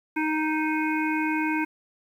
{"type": "harmonic tone", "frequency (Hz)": 311.1, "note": "D#4", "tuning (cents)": 0, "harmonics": [1, 3, 5, 7, 8], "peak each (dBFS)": [-25, -30, -32, -33, -34], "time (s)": [0.16, 1.65], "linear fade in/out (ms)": 10, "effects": ["9-bit"]}